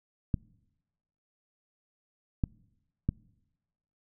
clicks, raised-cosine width 5 ms, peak -14 dBFS, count 3, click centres 0.342 / 2.438 / 3.09 s, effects noise-tail reverb RT60 1.0 s tail -25 dB re dry

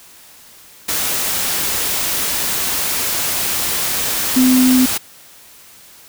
sine tone in noise, 255.5 Hz, C4, 41 cents flat, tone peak -9 dBFS, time 4.36-4.86 s, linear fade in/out 10 ms, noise white, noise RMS -19 dBFS, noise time 0.88-4.98 s, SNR +7 dB, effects white hiss -43 dBFS RMS until 6.08 s

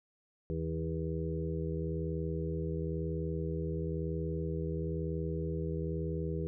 harmonic tone with a mistuned harmonic, 81 Hz, E2, 30 cents flat, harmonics 1 / 2 / 4 / 5 / 6, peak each -38 / -36 / -42 / -40 / -42 dBFS, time 0.5-6.47 s, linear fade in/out 0 ms, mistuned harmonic 1, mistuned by -37 cents, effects none

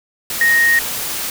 sine tone in noise, 1864.7 Hz, A#6, in tune, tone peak -10 dBFS, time 0.41-0.79 s, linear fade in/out 2 ms, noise white, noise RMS -23 dBFS, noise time 0.3-1.3 s, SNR +10 dB, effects none

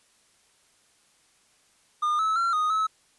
triangle tone with pitch steps, 1214 / 1300 / 1366 / 1242 / 1294 Hz, D#6 / E6 / F6 / D#6 / E6, -43 / -24 / -39 / -3 / -32 cents, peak -20 dBFS, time 2.02-2.87 s, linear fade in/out 10 ms, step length 170 ms, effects white hiss -63 dBFS RMS until 3.18 s + resampled to 24000 Hz

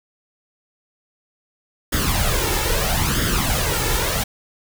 pink noise with flanger, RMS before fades -20 dBFS, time 1.92-4.24 s, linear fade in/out 10 ms, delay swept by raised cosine 0.59 to 2.29 ms, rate 0.77 Hz, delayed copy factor +0.65, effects none

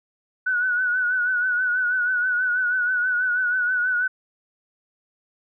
sine tone with vibrato, 1480 Hz, F#6, in tune, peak -19 dBFS, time 0.46-4.08 s, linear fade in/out 10 ms, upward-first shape triangle, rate 6.2 Hz, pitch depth 62 cents each way, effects none

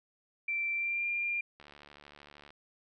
sine tone with pitch glide, 2346 to 2395 Hz, D7 to D7, -2 to +33 cents, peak -30 dBFS, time 0.48-1.41 s, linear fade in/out 5 ms, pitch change +35 cents, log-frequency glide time 0.74-1.07 s
click train, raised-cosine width 0.3 ms, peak -36 dBFS, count 67, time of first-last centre 1.6-2.505 s, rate 72.9 Hz
effects none

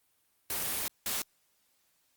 white noise bursts at uneven times, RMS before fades -33 dBFS, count 2, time 0.5-0.88 / 1.06-1.22 s, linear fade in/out 2 ms, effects white hiss -72 dBFS RMS until 2.16 s + Opus 32 kbps

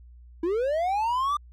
triangle linear sweep, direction up, 320 to 1200 Hz, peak -21 dBFS, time 0.43-1.37 s, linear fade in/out 5 ms, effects added 60 Hz sine -46 dBFS peak until 1.52 s

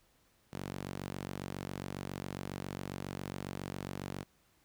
sawtooth tone with high-pass filter, 47.32 Hz, F#1, 40 cents sharp, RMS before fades -42 dBFS, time 0.52-4.24 s, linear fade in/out 20 ms, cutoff 150 Hz, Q 1, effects pink hiss -70 dBFS RMS until 4.64 s

